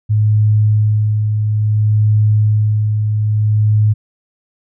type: tone with tremolo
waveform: sine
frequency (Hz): 106.6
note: G#2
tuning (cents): +46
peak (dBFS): -8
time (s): 0.09-3.94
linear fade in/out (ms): 20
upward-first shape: sine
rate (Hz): 0.59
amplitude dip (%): 40
effects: none